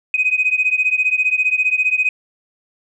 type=beating tone pair; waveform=sine; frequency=2504 / 2519 Hz; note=D#7 / D#7; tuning=+10 / +21 cents; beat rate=15 Hz; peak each=-16 / -17 dBFS; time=0.14-2.09 s; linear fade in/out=2 ms; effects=tanh soft clip ceiling -6 dBFS